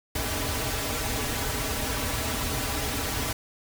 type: noise with comb filter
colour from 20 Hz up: pink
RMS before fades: -29 dBFS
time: 0.15-3.33 s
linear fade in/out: 5 ms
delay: 5.6 ms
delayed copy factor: -0.9
effects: none